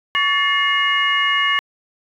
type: tone cluster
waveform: sine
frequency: 1125 / 1757 / 2138 / 2877 Hz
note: C#6 / A6 / C7 / F#7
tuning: +25 / -3 / +37 / -49 cents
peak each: -20 dBFS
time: 0.15-1.59 s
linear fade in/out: 0 ms
effects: tanh soft clip ceiling -4 dBFS